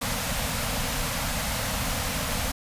pink band-stop noise, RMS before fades -28 dBFS, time 0.01-2.52 s, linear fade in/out 10 ms, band 280 to 470 Hz, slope 96 dB/octave, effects resampled to 32000 Hz

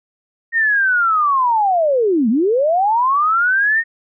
sine linear two-way sweep, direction down then up, 1864.7 to 206.8 to 1864.7 Hz, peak -12 dBFS, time 0.52-3.84 s, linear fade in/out 50 ms, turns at 2.29 s, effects none

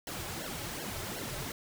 pink noise with flanger, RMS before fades -39 dBFS, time 0.07-1.52 s, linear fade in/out 2 ms, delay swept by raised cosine 0.81 to 4.31 ms, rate 2.7 Hz, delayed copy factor -0.85, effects none

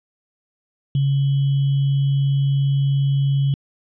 sine tone with sample-and-hold, 138.59 Hz, C#3, in tune, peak -15 dBFS, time 0.95-3.54 s, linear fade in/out 2 ms, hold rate 3150 Hz, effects resampled to 11025 Hz

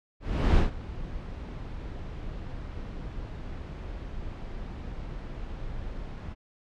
brown noise with ADSR envelope, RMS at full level -18 dBFS, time 0.2-6.35 s, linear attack 370 ms, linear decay 130 ms, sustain -19 dB, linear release 32 ms, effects low-pass 4000 Hz 12 dB/octave

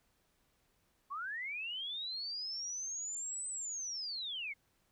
sine linear two-way sweep, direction up then down, 1059 to 8150 to 2091 Hz, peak -38 dBFS, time 1.1-4.54 s, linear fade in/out 20 ms, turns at 3.48 s, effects pink hiss -75 dBFS RMS until 4.91 s

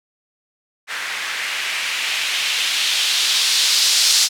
violet noise with low-pass filter sweep, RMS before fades -19 dBFS, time 0.87-4.29 s, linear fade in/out 50 ms, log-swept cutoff 1800 to 4900 Hz, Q 1.7, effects none

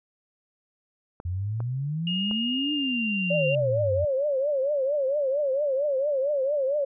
clicks, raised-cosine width 1 ms, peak -24 dBFS, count 3, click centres 1.201 / 1.604 / 2.312 s
sine exponential two-way sweep, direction up then down, 85.3 to 301 to 85.3 Hz, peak -26 dBFS, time 1.25-4.05 s, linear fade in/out 5 ms, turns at 2.73 s
sine tone with pitch glide, 2847 to 2776 Hz, F7 to F7, +33 to -11 cents, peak -27 dBFS, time 2.07-3.55 s, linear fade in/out 2 ms, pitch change -44 cents, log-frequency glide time 2.54-3.01 s
sine tone with vibrato, 559 Hz, C#5, 14 cents sharp, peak -22 dBFS, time 3.3-6.85 s, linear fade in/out 10 ms, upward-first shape triangle, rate 4.4 Hz, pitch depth 150 cents each way
effects none

